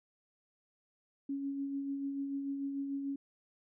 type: tone with tremolo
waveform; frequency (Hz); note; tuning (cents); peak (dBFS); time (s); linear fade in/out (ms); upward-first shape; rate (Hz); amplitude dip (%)
sine; 277.4; C#4; +1; -33; 1.29-3.16; 5; sine; 6.8; 35
effects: none